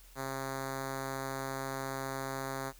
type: tone with notch filter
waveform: 5% pulse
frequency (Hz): 134.4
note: C3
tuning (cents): +47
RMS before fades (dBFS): -38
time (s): 0.15-2.73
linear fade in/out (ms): 50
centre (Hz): 3100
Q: 1.4
effects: added 42 Hz sine -55 dBFS peak until 2.79 s + white hiss -60 dBFS RMS until 2.79 s